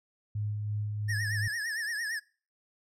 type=tone with tremolo; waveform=sine; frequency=104.9 Hz; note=G#2; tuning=18 cents sharp; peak=-29 dBFS; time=0.35-1.48 s; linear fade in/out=5 ms; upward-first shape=sine; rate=3 Hz; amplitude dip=30%
type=tone with vibrato; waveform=square; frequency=1774 Hz; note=A6; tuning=14 cents sharp; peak=-32 dBFS; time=1.08-2.2 s; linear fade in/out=20 ms; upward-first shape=triangle; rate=8.8 Hz; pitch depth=130 cents each way
effects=noise-tail reverb RT60 0.4 s tail -24 dB re dry + low-pass 11000 Hz 12 dB/octave